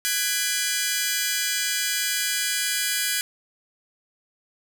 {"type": "chord", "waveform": "10% pulse", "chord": "G# half-diminished seventh", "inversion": "third", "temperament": "just", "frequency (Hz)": [1495.1, 1661.2, 1993.5, 2392], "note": ["F#6", "G#6", "B6", "D7"], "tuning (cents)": [18, 0, 16, 31], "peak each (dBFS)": [-21, -18, -21, -20], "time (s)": [0.05, 3.21], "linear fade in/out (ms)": 0, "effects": []}